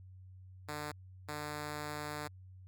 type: tone bursts at uneven times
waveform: 5% pulse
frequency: 149.2 Hz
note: D3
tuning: 28 cents sharp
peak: -28 dBFS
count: 2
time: 0.68-0.92 / 1.28-2.28 s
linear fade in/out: 10 ms
effects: added 93 Hz sine -51 dBFS peak until 2.67 s